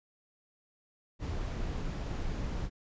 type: noise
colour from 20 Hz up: brown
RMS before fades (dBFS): -35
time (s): 1.19-2.7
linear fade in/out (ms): 50
effects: resampled to 16000 Hz